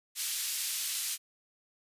white band-pass noise, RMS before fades -34 dBFS, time 0.15-1.18 s, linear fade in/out 50 ms, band 2700 to 13000 Hz, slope 12 dB/octave, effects resampled to 32000 Hz

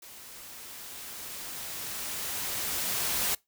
white noise with level ramp, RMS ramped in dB -48 to -28 dBFS, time 0.02-3.35 s, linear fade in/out 5 ms, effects noise-tail reverb RT60 0.2 s tail -24 dB re dry

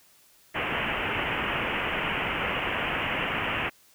white low-pass noise, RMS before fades -29 dBFS, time 0.54-3.7 s, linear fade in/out 20 ms, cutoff 3000 Hz, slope 96 dB/octave, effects white hiss -59 dBFS RMS until 3.94 s

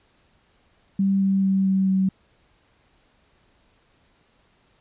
sine tone with pitch steps, 195.2 / 193.96 / 192.74 / 191.51 / 190.3 Hz, G3 / G3 / G3 / G3 / F#3, -7 / -18 / -29 / -40 / +49 cents, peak -17 dBFS, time 0.99-2.09 s, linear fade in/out 5 ms, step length 220 ms, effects pink hiss -62 dBFS RMS until 4.8 s + resampled to 8000 Hz

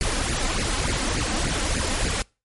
pink noise with flanger, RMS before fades -24 dBFS, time 0.01-2.22 s, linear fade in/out 0 ms, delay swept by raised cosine 0.42 to 3.92 ms, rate 3.4 Hz, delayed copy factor +0.85, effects noise-tail reverb RT60 0.3 s tail -26 dB re dry + MP3 48 kbps

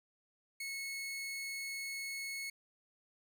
sawtooth tone, 2192 Hz, C#7, 20 cents flat, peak -36 dBFS, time 0.6-2.5 s, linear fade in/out 5 ms, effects none

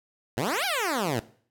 10% pulse exponential two-way sweep, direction up then down, 103.83 to 830.6 to 103.83 Hz, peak -17 dBFS, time 0.37-1.2 s, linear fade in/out 5 ms, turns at 0.65 s, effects noise-tail reverb RT60 0.5 s tail -18 dB re dry

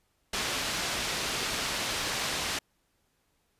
white low-pass noise, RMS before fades -32 dBFS, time 0.33-2.59 s, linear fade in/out 5 ms, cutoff 5100 Hz, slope 12 dB/octave, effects pink hiss -73 dBFS RMS until 3.59 s + resampled to 32000 Hz

